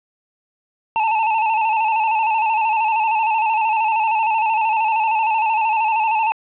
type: tone with vibrato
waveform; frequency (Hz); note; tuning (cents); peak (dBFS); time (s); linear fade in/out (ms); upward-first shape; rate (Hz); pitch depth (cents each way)
square; 880; A5; 0; -16; 0.96-6.32; 0; square; 13; 48
effects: resampled to 8000 Hz + 8-bit